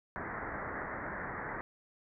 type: low-pass noise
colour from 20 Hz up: white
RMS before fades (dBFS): -40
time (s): 0.16-1.61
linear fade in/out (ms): 0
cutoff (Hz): 2000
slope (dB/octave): 96
effects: none